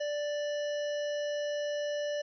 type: harmonic tone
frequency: 587.3 Hz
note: D5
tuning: in tune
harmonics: 1 / 3 / 5 / 7 / 9 / 10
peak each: -31 / -43 / -45 / -54 / -52 / -52 dBFS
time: 0-2.22 s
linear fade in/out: 10 ms
effects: none